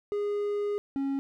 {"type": "tone pair in turn", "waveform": "triangle", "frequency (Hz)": [411.2, 274.4], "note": ["G#4", "C#4"], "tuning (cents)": [-17, -17], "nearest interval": "perfect fifth", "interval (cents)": 700, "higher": "first", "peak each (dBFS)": -25, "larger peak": "neither", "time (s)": [[0.12, 0.78], [0.96, 1.19]], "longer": "first", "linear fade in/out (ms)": 0, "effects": []}